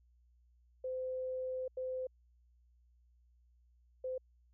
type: tone bursts at uneven times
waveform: sine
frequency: 514 Hz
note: C5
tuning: 31 cents flat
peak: -36 dBFS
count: 3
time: 0.84-1.68 / 1.77-2.07 / 4.04-4.18 s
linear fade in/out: 5 ms
effects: added 60 Hz sine -65 dBFS peak until 4.53 s